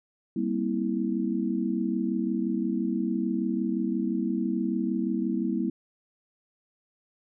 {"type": "chord", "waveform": "sine", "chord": "C dominant seventh", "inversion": "second", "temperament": "just", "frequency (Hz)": [196.22, 235.5, 261.6, 327], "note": ["G3", "Bb3", "C4", "E4"], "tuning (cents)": [2, 18, 0, -14], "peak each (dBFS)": [-30, -29, -34, -30], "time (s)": [0.36, 5.7], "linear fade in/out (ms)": 5, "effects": []}